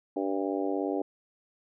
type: harmonic tone with a mistuned harmonic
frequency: 97.2 Hz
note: G2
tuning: 14 cents flat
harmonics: 3 / 4 / 5 / 6 / 7 / 8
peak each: -31 / -33 / -35 / -37 / -38 / -39 dBFS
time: 0.16-1.02 s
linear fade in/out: 5 ms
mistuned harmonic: 8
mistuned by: +55 cents
effects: none